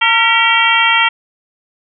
harmonic tone with a mistuned harmonic, 456.9 Hz, A#4, 35 cents flat, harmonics 2 / 3 / 4 / 5 / 6 / 7, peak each -16 / -16 / -16 / -16 / -16 / -16 dBFS, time 0.01-1.09 s, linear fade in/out 10 ms, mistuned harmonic 4, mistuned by +97 cents, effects none

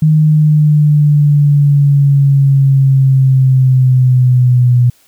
sine exponential sweep, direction down, 155.6 to 122.4 Hz, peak -5 dBFS, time 0.02-4.9 s, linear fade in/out 5 ms, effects white hiss -50 dBFS RMS until 5.07 s

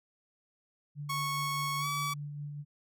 sine tone with tremolo, 146 Hz, D3, 10 cents flat, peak -36 dBFS, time 0.95-2.65 s, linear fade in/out 50 ms, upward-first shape sine, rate 4.9 Hz, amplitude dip 30%
sawtooth tone with pitch glide, 1104 to 1144.3 Hz, C#6 to D6, -7 to -45 cents, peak -28 dBFS, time 1.09-2.14 s, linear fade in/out 10 ms, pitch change +62 cents, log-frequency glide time 1.79-1.87 s
effects none

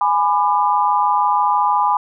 sine chord, G# diminished, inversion none, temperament just, 830.6 / 996.7 / 1196.1 Hz, G#5 / B5 / D6, 0 / +16 / +31 cents, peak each -17 / -16 / -21 dBFS, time 0.01-1.97 s, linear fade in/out 2 ms, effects none

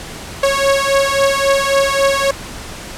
sawtooth beating tone pair, 549 / 552.7 Hz, C#5 / C#5, -17 / -5 cents, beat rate 3.7 Hz, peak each -11 dBFS, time 0.43-2.31 s, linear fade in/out 5 ms, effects pink hiss -30 dBFS RMS until 2.97 s + low-pass 10000 Hz 12 dB/octave

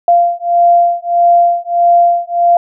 sine beating tone pair, 692 / 693.6 Hz, F5 / F5, -16 / -12 cents, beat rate 1.6 Hz, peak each -10 dBFS, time 0.08-2.57 s, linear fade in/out 2 ms, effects none

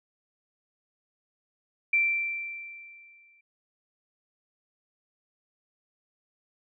sine tone with exponential decay, 2348 Hz, D7, 1 cent flat, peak -19 dBFS, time 1.93-3.41 s, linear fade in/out 5 ms, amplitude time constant 320 ms, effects none

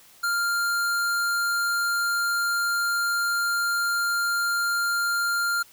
square tone, 1396.9 Hz, F6, in tune, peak -23 dBFS, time 0.23-5.63 s, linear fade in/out 10 ms, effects white hiss -53 dBFS RMS until 5.72 s

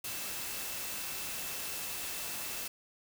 sine tone in noise, 2652 Hz, E7, 10 cents sharp, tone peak -49 dBFS, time 0.04-2.68 s, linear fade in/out 5 ms, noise white, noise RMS -39 dBFS, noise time 0.04-2.68 s, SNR -13 dB, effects none

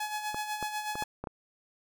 sawtooth tone with tremolo, 847 Hz, G#5, 34 cents sharp, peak -27 dBFS, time 0-1.04 s, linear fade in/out 5 ms, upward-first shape sine, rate 8.1 Hz, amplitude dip 55%
clicks, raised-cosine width 1 ms, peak -22 dBFS, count 6, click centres 0.345 / 0.627 / 0.955 / 1.024 / 1.24 / 1.272 s
effects none

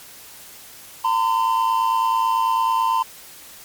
triangle tone pair together, 912 / 1021.1 Hz, A#5 / C6, -38 / -43 cents, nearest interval major second, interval 195 cents, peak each -18 / -17 dBFS, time 1.04-3.03 s, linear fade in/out 10 ms, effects white hiss -42 dBFS RMS until 3.64 s + MP3 96 kbps

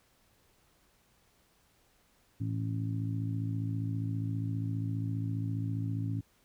harmonic tone, 54.9 Hz, A1, 3 cents flat, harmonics 2 / 3 / 4 / 5 / 6, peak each -32 / -39 / -49 / -39 / -53 dBFS, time 2.4-6.21 s, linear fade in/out 10 ms, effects pink hiss -68 dBFS RMS until 6.44 s

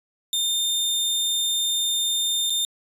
sawtooth tone with dropouts, 3621 Hz, A7, 49 cents sharp, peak -18 dBFS, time 0.33-2.65 s, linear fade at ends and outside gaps 1 ms, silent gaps 2.498-2.503 s, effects resampled to 32000 Hz

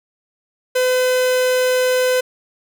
45% pulse tone, 507 Hz, B4, 45 cents sharp, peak -14 dBFS, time 0.75-2.21 s, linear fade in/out 10 ms, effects none

